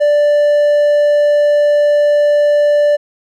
triangle tone, 587.3 Hz, D5, in tune, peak -6 dBFS, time 0-2.97 s, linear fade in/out 20 ms, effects none

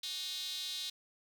square tone with high-pass filter, 167.3 Hz, E3, 26 cents sharp, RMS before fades -40 dBFS, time 0.03-0.9 s, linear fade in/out 5 ms, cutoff 3800 Hz, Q 5.5, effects none

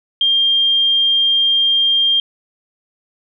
sine tone, 3200 Hz, G7, 35 cents sharp, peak -11 dBFS, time 0.21-2.2 s, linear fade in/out 2 ms, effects none

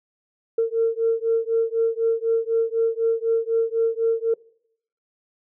sine beating tone pair, 453.6 / 457.6 Hz, A#4 / A#4, -47 / -32 cents, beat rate 4 Hz, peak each -21 dBFS, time 0.58-4.34 s, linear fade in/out 5 ms, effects noise-tail reverb RT60 0.7 s tail -24 dB re dry + tanh soft clip ceiling -11 dBFS

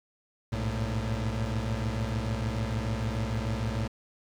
30% pulse tone cluster, 63.1 / 106.2 / 112.9 Hz, B1 / G#2 / A2, +38 / +39 / +45 cents, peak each -31 / -32 / -29 dBFS, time 0.52-3.88 s, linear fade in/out 10 ms, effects low-pass 7000 Hz 12 dB/octave + 9-bit

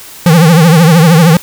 square tone with vibrato, 164.81 Hz, E3, in tune, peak -3 dBFS, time 0.26-1.37 s, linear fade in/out 2 ms, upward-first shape triangle, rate 13 Hz, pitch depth 160 cents each way, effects white hiss -31 dBFS RMS until 1.42 s

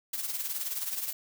blue noise with tremolo, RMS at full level -31 dBFS, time 0.13-1.13 s, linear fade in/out 5 ms, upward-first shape triangle, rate 19 Hz, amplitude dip 70%, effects none

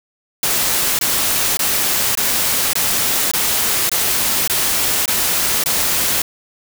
white noise bursts, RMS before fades -17 dBFS, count 10, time 0.43-6.219 s, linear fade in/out 2 ms, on 560 ms, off 21 ms, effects none

